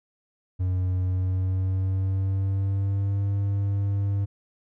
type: tone with pitch glide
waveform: triangle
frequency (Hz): 92 to 99.75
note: F#2 to G2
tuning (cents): -9 to +31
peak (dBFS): -20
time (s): 0.59-4.26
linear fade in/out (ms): 20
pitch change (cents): +140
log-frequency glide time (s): 1.04-3.24
effects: none